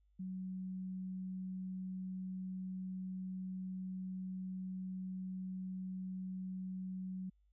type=tone; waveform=sine; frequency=186.5 Hz; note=F#3; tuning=14 cents sharp; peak=-40 dBFS; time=0.19-7.3 s; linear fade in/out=10 ms; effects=added 50 Hz sine -69 dBFS peak until 7.52 s